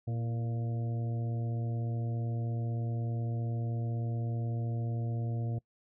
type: harmonic tone with a mistuned harmonic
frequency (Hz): 116.7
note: A#2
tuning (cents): +2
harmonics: 1 / 2 / 3 / 4 / 5 / 6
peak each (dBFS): -31 / -43 / -47 / -48 / -51 / -50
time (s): 0.07-5.59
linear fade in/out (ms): 10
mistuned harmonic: 3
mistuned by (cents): -48
effects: noise-tail reverb RT60 0.1 s tail -23 dB re dry